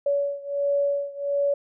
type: beating tone pair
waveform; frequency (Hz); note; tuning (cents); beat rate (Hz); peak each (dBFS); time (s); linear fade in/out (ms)
sine; 566 / 567.4; C#5 / C#5; +36 / +40; 1.4; -24 / -26; 0.06-1.54; 5
effects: none